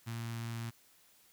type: tone with notch filter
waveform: sawtooth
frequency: 115.5 Hz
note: A#2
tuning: 16 cents flat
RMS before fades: -40 dBFS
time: 0.06-0.71 s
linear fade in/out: 20 ms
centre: 500 Hz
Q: 0.62
effects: white hiss -65 dBFS RMS until 1.32 s